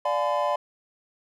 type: chord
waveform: triangle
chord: D diminished seventh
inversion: none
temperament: just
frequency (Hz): 587.3 / 704.8 / 845.8 / 1014.9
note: D5 / F5 / Ab5 / Cb6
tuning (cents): 0 / +16 / +31 / +47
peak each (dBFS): -24 / -28 / -29 / -25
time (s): 0.05-0.56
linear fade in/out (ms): 5
effects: none